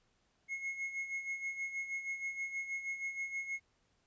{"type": "tone with tremolo", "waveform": "triangle", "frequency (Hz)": 2169, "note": "C#7", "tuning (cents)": -38, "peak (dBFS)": -33, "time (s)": [0.48, 3.6], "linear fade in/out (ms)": 50, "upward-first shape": "sine", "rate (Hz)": 6.3, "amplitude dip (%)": 65, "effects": ["pink hiss -75 dBFS RMS until 4.06 s", "resampled to 16000 Hz"]}